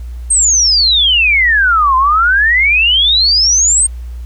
sine exponential two-way sweep, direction down then up, 8630 to 1020 to 8630 Hz, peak -7 dBFS, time 0.3-3.87 s, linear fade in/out 10 ms, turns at 1.96 s, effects added 60 Hz sine -22 dBFS peak until 4.25 s + pink hiss -48 dBFS RMS until 4.25 s

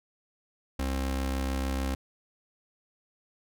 sawtooth tone pair together, 66.7 / 133.4 Hz, C2 / C3, +34 / +34 cents, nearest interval octave, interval 1200 cents, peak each -24 / -30 dBFS, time 0.79-1.95 s, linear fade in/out 5 ms, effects none

